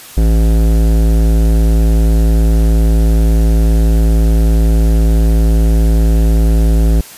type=tone with hard clipping; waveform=sine; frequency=55 Hz; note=A1; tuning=in tune; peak=-9 dBFS; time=0.17-7.01 s; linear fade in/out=5 ms; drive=16 dB; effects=white hiss -34 dBFS RMS until 7.17 s + resampled to 32000 Hz